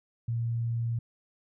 sine tone, 116.54 Hz, A#2, in tune, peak -27 dBFS, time 0.28-0.99 s, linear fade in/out 5 ms, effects none

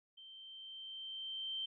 sine tone with level ramp, 3124 Hz, G7, 7 cents flat, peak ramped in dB -53 to -37 dBFS, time 0.17-1.66 s, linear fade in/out 10 ms, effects none

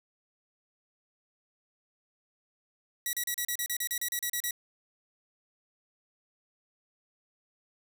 5% pulse tone bursts, 1933 Hz, B6, 38 cents flat, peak -19 dBFS, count 14, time 3.06-4.509 s, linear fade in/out 2 ms, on 71 ms, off 35 ms, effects none

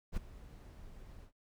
brown noise with ADSR envelope, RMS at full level -35 dBFS, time 0.12-1.32 s, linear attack 51 ms, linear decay 10 ms, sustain -17 dB, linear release 96 ms, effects noise-tail reverb RT60 0.1 s tail -22 dB re dry

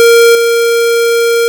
square tone with level steps, 466.2 Hz, A#4, in tune, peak -3 / -8 dBFS, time 0-1.48 s, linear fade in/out 0 ms, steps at 0.35 s, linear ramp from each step 2 ms, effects none

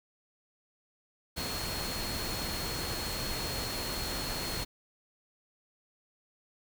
sine tone in noise, 4300 Hz, C8, 47 cents sharp, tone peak -39 dBFS, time 1.36-4.65 s, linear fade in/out 20 ms, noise pink, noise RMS -36 dBFS, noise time 1.36-4.65 s, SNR -6 dB, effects none

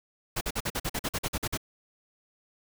pink noise bursts, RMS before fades -30 dBFS, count 13, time 0.36-1.575 s, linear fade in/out 10 ms, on 51 ms, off 46 ms, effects none

